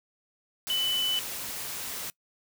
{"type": "tone in noise", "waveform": "sine", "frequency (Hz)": 2994, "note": "F#7", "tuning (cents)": 20, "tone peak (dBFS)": -25, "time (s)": [0.7, 1.19], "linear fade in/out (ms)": 0, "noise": "white", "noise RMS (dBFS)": -36, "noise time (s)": [0.67, 2.1], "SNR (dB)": 8, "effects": ["noise-tail reverb RT60 0.1 s tail -23 dB re dry"]}